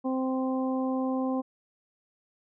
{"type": "harmonic tone", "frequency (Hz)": 260.6, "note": "C4", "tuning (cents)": -7, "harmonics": [1, 2, 3, 4], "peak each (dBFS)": [-27, -33, -37, -39], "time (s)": [0.04, 1.42], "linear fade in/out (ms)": 20, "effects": []}